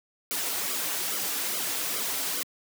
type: noise with flanger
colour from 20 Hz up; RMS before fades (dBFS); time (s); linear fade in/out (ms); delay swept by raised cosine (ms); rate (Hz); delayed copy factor
white; -30; 0.31-2.43; 0; 1.1 to 5.6; 2.4; -0.95
effects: high-pass 200 Hz 12 dB/octave